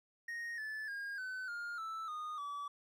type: tone with pitch steps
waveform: triangle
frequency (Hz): 1864.7 / 1739.8 / 1623.3 / 1514.6 / 1413.2 / 1318.5 / 1230.2 / 1147.9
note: A#6 / A6 / G#6 / F#6 / F6 / E6 / D#6 / D6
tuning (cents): 0 / -20 / -40 / +40 / +20 / 0 / -20 / -40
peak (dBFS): -38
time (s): 0.28-2.68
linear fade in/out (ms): 5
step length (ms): 300
effects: none